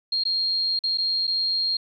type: tone with dropouts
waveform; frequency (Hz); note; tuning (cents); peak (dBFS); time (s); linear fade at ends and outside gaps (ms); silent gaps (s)
sine; 4229; C8; +18; -21; 0.12-1.77; 5; 0.237-0.252 / 0.791-0.837 / 0.975-0.982 / 1.27-1.276
effects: none